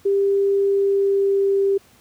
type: tone with pitch glide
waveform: sine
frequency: 396.6 to 394.1 Hz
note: G4 to G4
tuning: +20 to +9 cents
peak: -15 dBFS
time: 0.05-1.78 s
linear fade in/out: 10 ms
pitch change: -11 cents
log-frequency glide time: 0.66-1.55 s
effects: pink hiss -53 dBFS RMS until 2 s + high-pass 60 Hz 12 dB/octave